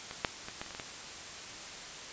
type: clicks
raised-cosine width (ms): 0.3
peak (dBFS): -24 / -11 / -24 / -21 / -29 / -29 / -25 / -22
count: 8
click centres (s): 0.111 / 0.248 / 0.485 / 0.615 / 0.663 / 0.707 / 0.749 / 0.798
effects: white hiss -44 dBFS RMS until 2.12 s + resampled to 16000 Hz